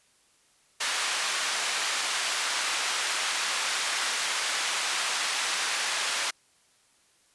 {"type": "band-pass noise", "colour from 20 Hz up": "pink", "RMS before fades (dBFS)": -29, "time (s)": [0.8, 6.31], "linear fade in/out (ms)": 10, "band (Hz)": [1200, 8400], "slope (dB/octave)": 12, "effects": ["white hiss -64 dBFS RMS until 7.34 s", "resampled to 24000 Hz"]}